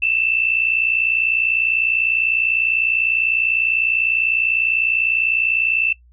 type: tone pair together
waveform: sine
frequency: 2622 / 2682 Hz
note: E7 / E7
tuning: -10 / +29 cents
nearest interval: unison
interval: 39 cents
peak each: -18 dBFS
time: 0.02-5.93 s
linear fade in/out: 5 ms
effects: noise-tail reverb RT60 0.1 s tail -18 dB re dry + added 60 Hz sine -47 dBFS peak until 6.12 s